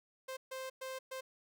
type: tone bursts at uneven times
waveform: sawtooth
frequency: 523.3 Hz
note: C5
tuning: in tune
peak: -37 dBFS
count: 4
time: 0.28-0.37 / 0.51-0.7 / 0.81-0.99 / 1.11-1.21 s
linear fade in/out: 10 ms
effects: none